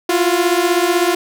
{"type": "beating tone pair", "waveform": "sawtooth", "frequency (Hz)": [342, 358], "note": ["F4", "F4"], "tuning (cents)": [-36, 43], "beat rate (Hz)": 16, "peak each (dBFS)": -12, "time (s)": [0.09, 1.15], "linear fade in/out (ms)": 5, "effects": []}